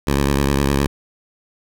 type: tone with vibrato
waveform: 10% pulse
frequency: 69.7 Hz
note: C#2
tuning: 10 cents sharp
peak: -7 dBFS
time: 0.07-0.87 s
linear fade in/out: 5 ms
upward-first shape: triangle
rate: 9.7 Hz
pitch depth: 60 cents each way
effects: none